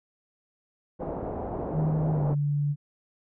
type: low-pass noise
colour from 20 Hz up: white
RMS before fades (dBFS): -33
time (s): 0.99-2.35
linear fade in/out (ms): 20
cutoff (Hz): 710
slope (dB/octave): 24
type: tone with pitch glide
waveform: sine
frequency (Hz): 155.56 to 145.14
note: D#3 to D3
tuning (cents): 0 to -20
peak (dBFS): -23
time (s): 1.72-2.76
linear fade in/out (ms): 50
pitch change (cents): -120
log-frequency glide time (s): 2.13-2.23
effects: none